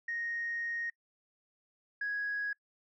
sine tone pair in turn, 1864.7 / 1661.3 Hz, A#6 / G#6, 0 / 0 cents, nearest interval major second, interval 200 cents, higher first, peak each -33 / -31 dBFS, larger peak second, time 0.08-0.9 / 2.01-2.53 s, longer first, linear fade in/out 5 ms, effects noise-tail reverb RT60 0.1 s tail -24 dB re dry + tanh soft clip ceiling -28 dBFS

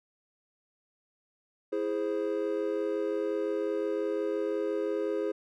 triangle chord, E augmented, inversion none, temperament equal, 329.6 / 415.3 / 523.3 Hz, E4 / G#4 / B#4, 0 / 0 / 0 cents, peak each -32 / -29 / -32 dBFS, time 1.72-5.32 s, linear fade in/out 10 ms, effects none

